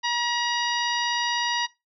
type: harmonic tone with a mistuned harmonic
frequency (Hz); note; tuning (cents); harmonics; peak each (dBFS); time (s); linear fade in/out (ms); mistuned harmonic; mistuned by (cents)
956; A#5; +43; 1 / 2 / 3 / 4 / 5 / 6; -26 / -29 / -31 / -32 / -33 / -34; 0.03-1.67; 20; 4; -15
effects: noise-tail reverb RT60 0.2 s tail -18 dB re dry